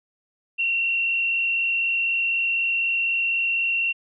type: tone with frequency modulation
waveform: sine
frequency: 2732 Hz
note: F7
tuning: 39 cents flat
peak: -20 dBFS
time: 0.58-3.93 s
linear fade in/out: 20 ms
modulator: 44 Hz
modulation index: 0.87
effects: none